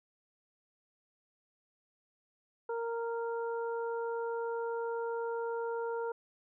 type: harmonic tone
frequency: 463.8 Hz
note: A#4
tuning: 9 cents flat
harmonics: 1 / 2 / 3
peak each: -34 / -40 / -45 dBFS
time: 2.69-6.12 s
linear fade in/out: 5 ms
effects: none